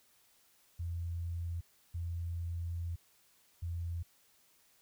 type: tone bursts at uneven times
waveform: sine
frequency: 85.1 Hz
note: F2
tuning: 44 cents flat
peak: -35 dBFS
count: 3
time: 0.79-1.61 / 1.94-2.96 / 3.62-4.03 s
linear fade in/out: 10 ms
effects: white hiss -68 dBFS RMS until 4.81 s